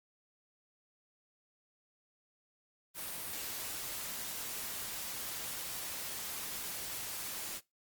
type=noise; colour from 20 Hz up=white; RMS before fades=-41 dBFS; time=2.94-7.61 s; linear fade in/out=50 ms; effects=noise-tail reverb RT60 0.2 s tail -21 dB re dry + Opus 32 kbps